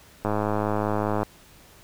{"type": "click train", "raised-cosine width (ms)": 1, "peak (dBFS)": -11, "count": 104, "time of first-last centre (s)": [0.25, 1.231], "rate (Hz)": 105, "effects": ["pink hiss -52 dBFS RMS until 1.83 s"]}